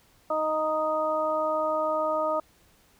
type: harmonic tone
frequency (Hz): 311.1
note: D#4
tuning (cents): 0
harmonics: 1 / 2 / 3 / 4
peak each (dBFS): -37 / -26 / -32 / -29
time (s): 0.3-2.4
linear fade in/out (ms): 5
effects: pink hiss -61 dBFS RMS until 2.99 s